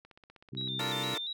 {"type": "click train", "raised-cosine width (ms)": 0.3, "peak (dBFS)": -38, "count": 11, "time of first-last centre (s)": [0.05, 0.675], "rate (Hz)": 16}
{"type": "harmonic tone", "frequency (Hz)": 64.9, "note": "C2", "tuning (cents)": -13, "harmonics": [2, 3, 4, 5, 6], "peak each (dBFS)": [-40, -44, -46, -48, -50], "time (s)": [0.52, 1.15], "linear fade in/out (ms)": 10}
{"type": "tone with vibrato", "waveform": "sine", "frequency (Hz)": 3729, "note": "A#7", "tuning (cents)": 0, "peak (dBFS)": -34, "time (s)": [0.57, 1.33], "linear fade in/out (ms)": 5, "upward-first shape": "square", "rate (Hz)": 4.3, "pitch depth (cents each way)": 62}
{"type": "chord", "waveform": "10% pulse", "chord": "Bb major seventh", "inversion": "first", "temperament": "equal", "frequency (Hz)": [293.7, 349.2, 440, 466.2], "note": ["D4", "F4", "A4", "Bb4"], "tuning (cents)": [0, 0, 0, 0], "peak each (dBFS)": -32, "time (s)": [0.79, 1.18], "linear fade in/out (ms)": 5}
{"effects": []}